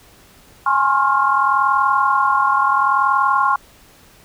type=chord; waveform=sine; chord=Db major seventh; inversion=second; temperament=equal with one note detuned; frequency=830.6 / 1046.5 / 1087.2 / 1396.9 Hz; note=Ab5 / C6 / Db6 / F6; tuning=0 / 0 / -34 / 0 cents; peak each=-20 / -20 / -16 / -20 dBFS; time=0.66-3.56 s; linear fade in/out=5 ms; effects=pink hiss -48 dBFS RMS until 4.24 s